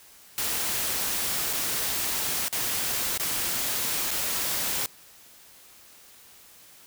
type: noise with dropouts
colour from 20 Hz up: white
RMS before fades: -28 dBFS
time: 0.38-4.86 s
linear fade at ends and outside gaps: 0 ms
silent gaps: 1.529-1.533 / 2.482-2.527 / 3.176-3.198 / 4.107-4.113 s
effects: white hiss -52 dBFS RMS until 6.86 s